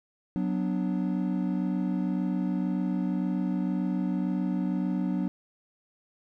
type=chord; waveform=triangle; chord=B minor; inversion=second; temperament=equal; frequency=185 / 246.9 / 293.7 Hz; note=F#3 / B3 / D4; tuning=0 / 0 / 0 cents; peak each=-26 / -30 / -30 dBFS; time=0.36-5.28 s; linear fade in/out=0 ms; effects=none